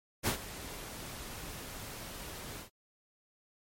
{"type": "noise with ADSR envelope", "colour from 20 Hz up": "pink", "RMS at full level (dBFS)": -29, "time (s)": [0.23, 2.7], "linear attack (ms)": 38, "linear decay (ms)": 100, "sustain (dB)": -15, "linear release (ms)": 110, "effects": ["MP3 64 kbps"]}